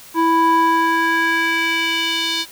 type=tone with band-pass filter sweep; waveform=square; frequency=329.6 Hz; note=E4; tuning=in tune; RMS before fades=-17 dBFS; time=0.14-2.46 s; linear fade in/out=50 ms; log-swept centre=750 to 4000 Hz; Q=2.3; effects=white hiss -41 dBFS RMS until 2.51 s